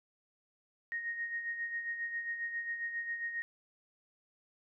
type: tone with tremolo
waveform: sine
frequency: 1864.7 Hz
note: A#6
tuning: in tune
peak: -33 dBFS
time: 0.92-3.42 s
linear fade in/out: 0 ms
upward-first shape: sine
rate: 7.4 Hz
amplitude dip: 55%
effects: none